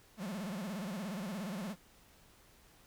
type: tone with vibrato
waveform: 45% pulse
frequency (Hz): 196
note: G3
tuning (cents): 0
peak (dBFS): -38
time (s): 0.17-1.76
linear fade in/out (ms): 50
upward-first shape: sine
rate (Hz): 17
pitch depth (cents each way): 220
effects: pink hiss -63 dBFS RMS until 2.86 s